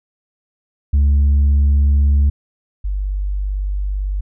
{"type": "tone pair in turn", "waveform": "sine", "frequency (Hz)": [71, 48.95], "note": ["C#2", "G1"], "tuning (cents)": [42, -2], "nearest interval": "tritone", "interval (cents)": 644, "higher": "first", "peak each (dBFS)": [-7, -17], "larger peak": "first", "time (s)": [[0.93, 2.3], [2.84, 4.21]], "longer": "neither", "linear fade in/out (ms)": 10, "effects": ["tanh soft clip ceiling -9 dBFS"]}